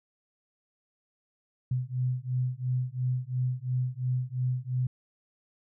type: beating tone pair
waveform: sine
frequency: 125.2 / 128.1 Hz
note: B2 / C3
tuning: +24 / -36 cents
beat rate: 2.9 Hz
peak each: -30 dBFS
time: 1.71-4.87 s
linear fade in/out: 5 ms
effects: none